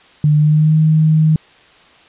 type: tone with pitch glide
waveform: sine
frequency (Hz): 150 to 156.64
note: D3 to D#3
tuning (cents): +37 to +12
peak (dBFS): -8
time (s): 0.24-1.36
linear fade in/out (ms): 2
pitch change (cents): +75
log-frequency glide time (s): 0.37-0.76
effects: white hiss -46 dBFS RMS until 2.08 s + resampled to 8000 Hz